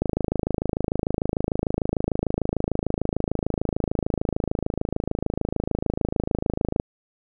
click train, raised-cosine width 2 ms, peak -9 dBFS, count 182, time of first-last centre 0.02-6.799 s, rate 26.7 Hz, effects none

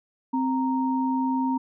sine tone pair together, 260.8 / 930 Hz, C4 / A#5, -5 / -4 cents, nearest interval octave + minor seventh, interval 2201 cents, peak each -23 / -27 dBFS, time 0.33-1.58 s, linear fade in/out 10 ms, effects none

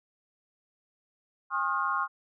sine tone cluster, 811 / 1077 / 1242 / 1413 Hz, G#5 / C6 / D#6 / F6, -41 / +50 / -3 / +20 cents, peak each -37 / -29 / -32 / -32 dBFS, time 1.5-2.08 s, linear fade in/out 50 ms, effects none

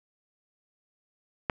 click, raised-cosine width 0.5 ms, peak -11 dBFS, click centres 1.498 s, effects none

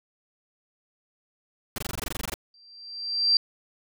pink noise bursts, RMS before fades -31 dBFS, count 14, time 1.76-2.341 s, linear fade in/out 2 ms, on 22 ms, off 21 ms
sine tone with exponential growth, 4708 Hz, D8, 3 cents sharp, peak -15 dBFS, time 2.54-3.37 s, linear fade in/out 2 ms, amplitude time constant 180 ms
effects none

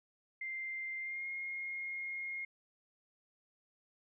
sine tone with pitch glide, 2093 to 2142 Hz, C7 to C7, 0 to +40 cents, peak -38 dBFS, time 0.41-2.45 s, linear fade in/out 5 ms, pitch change +40 cents, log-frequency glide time 0.99-1.27 s, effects none

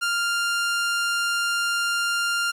sawtooth tone, 1396.9 Hz, F6, in tune, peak -18 dBFS, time 0.01-2.52 s, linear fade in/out 20 ms, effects low-pass 11000 Hz 12 dB/octave + 9-bit

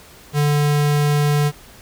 square tone, 146.83 Hz, D3, in tune, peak -15 dBFS, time 0.33-1.52 s, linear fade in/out 50 ms, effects pink hiss -44 dBFS RMS until 1.81 s

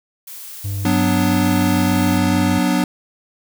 blue noise, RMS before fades -34 dBFS, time 0.27-2.18 s, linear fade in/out 5 ms
triangle tone with pitch glide, 98.8 to 96.82 Hz, G2 to G2, +14 to -21 cents, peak -19 dBFS, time 0.64-2.59 s, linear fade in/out 10 ms, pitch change -35 cents, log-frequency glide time 1.13-2 s
square chord, B minor, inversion second, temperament equal, 185 / 246.9 / 293.7 Hz, F#3 / B3 / D4, 0 / 0 / 0 cents, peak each -20 dBFS, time 0.85-2.84 s, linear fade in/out 2 ms
effects none

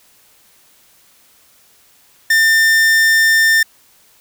45% pulse tone, 1800 Hz, A6, 39 cents sharp, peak -9 dBFS, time 2.3-3.63 s, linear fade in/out 5 ms, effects white hiss -51 dBFS RMS until 4.2 s

